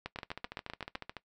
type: two click trains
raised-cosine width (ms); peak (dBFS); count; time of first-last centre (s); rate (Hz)
0.3; -24 / -21; 15 / 8; 0.16-1.167 / 0.06-0.955; 13.9 / 7.82
effects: noise-tail reverb RT60 0.1 s tail -18 dB re dry